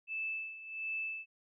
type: tone with tremolo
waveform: sine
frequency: 2630 Hz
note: E7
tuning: 5 cents flat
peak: -34 dBFS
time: 0.07-1.26 s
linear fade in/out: 50 ms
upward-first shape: sine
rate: 1.4 Hz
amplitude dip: 75%
effects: none